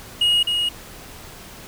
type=tone with echo; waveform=triangle; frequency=2880 Hz; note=F#7; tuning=47 cents flat; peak=-13 dBFS; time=0.21-0.43 s; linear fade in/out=5 ms; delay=260 ms; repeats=1; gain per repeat=-4 dB; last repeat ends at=0.69 s; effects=pink hiss -40 dBFS RMS until 1.67 s